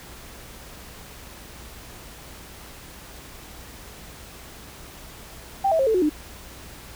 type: tone with pitch steps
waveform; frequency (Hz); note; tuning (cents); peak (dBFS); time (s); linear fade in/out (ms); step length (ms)
sine; 784 / 647.9 / 535.5 / 442.6 / 365.7 / 302.3; G5 / E5 / C5 / A4 / F#4 / D#4; 0 / -30 / +40 / +10 / -20 / -50; -17; 5.64-6.096; 10; 76
effects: added 60 Hz sine -48 dBFS peak until 6.95 s + pink hiss -43 dBFS RMS until 6.95 s